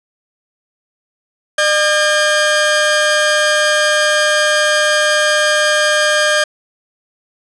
sawtooth tone pair together, 604 / 1612.5 Hz, D5 / G6, +48 / +48 cents, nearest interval octave + perfect fourth, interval 1700 cents, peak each -10 dBFS, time 1.58-6.44 s, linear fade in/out 5 ms, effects resampled to 22050 Hz + 7-bit

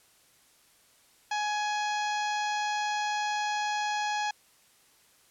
harmonic tone with a mistuned harmonic, 838 Hz, G#5, 15 cents sharp, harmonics 1 / 2 / 3 / 4 / 5 / 6 / 7 / 8, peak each -29 / -35 / -39 / -41 / -43 / -45 / -46 / -47 dBFS, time 1.31-4.31 s, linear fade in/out 5 ms, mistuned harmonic 4, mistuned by -16 cents, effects white hiss -62 dBFS RMS until 5.3 s + low-pass 12000 Hz 12 dB/octave

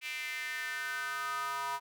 square tone with high-pass filter sweep, 138.59 Hz, C#3, in tune, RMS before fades -37 dBFS, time 0.01-1.8 s, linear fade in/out 50 ms, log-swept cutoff 2400 to 1000 Hz, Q 5, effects none

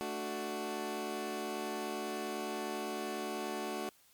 20% pulse chord, D major, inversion second, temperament equal, 220 / 293.7 / 370 Hz, A3 / D4 / F#4, 0 / 0 / 0 cents, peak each -37 / -38 / -34 dBFS, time 0.01-3.89 s, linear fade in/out 0 ms, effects white hiss -65 dBFS RMS until 4.13 s + MP3 96 kbps

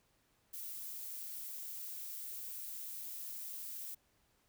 violet noise, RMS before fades -45 dBFS, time 0.53-3.95 s, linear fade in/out 10 ms, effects pink hiss -74 dBFS RMS until 4.48 s

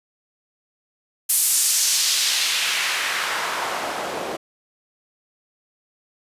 white noise with band-pass filter sweep, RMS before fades -22 dBFS, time 1.29-4.37 s, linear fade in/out 10 ms, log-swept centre 11000 to 440 Hz, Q 1.2, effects resampled to 32000 Hz

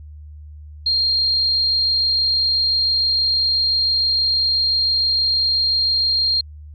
sine tone, 4211 Hz, C8, 10 cents sharp, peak -15 dBFS, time 0.86-6.41 s, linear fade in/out 5 ms, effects added 75 Hz sine -35 dBFS peak until 6.74 s + Opus 48 kbps

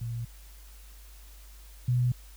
sine tone pair in turn, 117.3 / 123.75 Hz, A#2 / B2, +11 / +4 cents, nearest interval minor second, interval 93 cents, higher second, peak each -31 / -22 dBFS, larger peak second, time 0.01-0.25 / 1.88-2.12 s, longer neither, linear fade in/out 5 ms, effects added 50 Hz sine -47 dBFS peak until 2.36 s + white hiss -56 dBFS RMS until 2.36 s

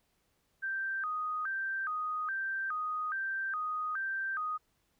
sine tone with vibrato, 1397 Hz, F6, in tune, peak -32 dBFS, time 0.62-4.58 s, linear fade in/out 20 ms, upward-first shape square, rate 1.2 Hz, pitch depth 200 cents each way, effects pink hiss -75 dBFS RMS until 4.99 s

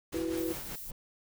pink noise with tremolo, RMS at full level -41 dBFS, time 0.12-0.76 s, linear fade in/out 10 ms, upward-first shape triangle, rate 5.2 Hz, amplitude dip 60%
sine chord, E suspended second, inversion none, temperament equal, 329.6 / 370 / 493.9 Hz, E4 / F#4 / B4, 0 / 0 / 0 cents, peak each -32 / -37 / -38 dBFS, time 0.14-0.53 s, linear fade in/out 5 ms
violet noise, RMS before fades -43 dBFS, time 0.37-0.91 s, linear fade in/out 5 ms
brown noise with exponential growth, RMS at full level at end -38 dBFS, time 0.75-0.92 s, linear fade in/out 2 ms, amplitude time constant 35 ms
effects none

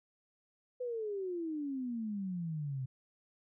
sine exponential sweep, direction down, 507 to 126.9 Hz, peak -35 dBFS, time 0.8-2.86 s, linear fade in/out 10 ms, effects none

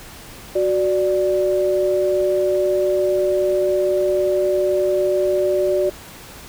sine tone pair together, 369.8 / 587.3 Hz, F#4 / D5, -1 / 0 cents, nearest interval minor sixth, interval 801 cents, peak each -18 dBFS, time 0.55-5.9 s, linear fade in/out 10 ms, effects pink hiss -39 dBFS RMS until 6.48 s

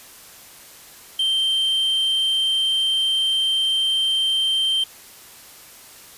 triangle tone, 3136 Hz, G7, in tune, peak -16 dBFS, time 1.19-4.84 s, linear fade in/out 5 ms, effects white hiss -44 dBFS RMS until 6.17 s + resampled to 32000 Hz

